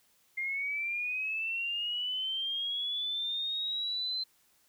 sine linear sweep, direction up, 2105 to 4100 Hz, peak -31 dBFS, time 0.37-4.24 s, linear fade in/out 10 ms, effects white hiss -68 dBFS RMS until 4.68 s

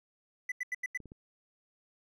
triangle tone bursts, 1996 Hz, B6, 18 cents sharp, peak -30 dBFS, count 5, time 0.49-0.975 s, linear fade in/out 5 ms, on 29 ms, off 85 ms
clicks, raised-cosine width 3 ms, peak -36 dBFS, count 3, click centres 1.003 / 1.057 / 1.119 s
effects none

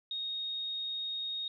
sine tone, 3729 Hz, A#7, in tune, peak -34 dBFS, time 0.11-1.48 s, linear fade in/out 2 ms, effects none

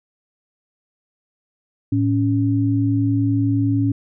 sine tone pair together, 110 / 279.3 Hz, A2 / C#4, 0 / +13 cents, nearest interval octave + major third, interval 1613 cents, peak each -18 dBFS, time 1.92-3.92 s, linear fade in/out 5 ms, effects none

